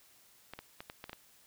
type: clicks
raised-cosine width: 0.3 ms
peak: -27 dBFS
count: 7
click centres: 0.536 / 0.59 / 0.805 / 0.899 / 1.041 / 1.095 / 1.131 s
effects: white hiss -63 dBFS RMS until 1.46 s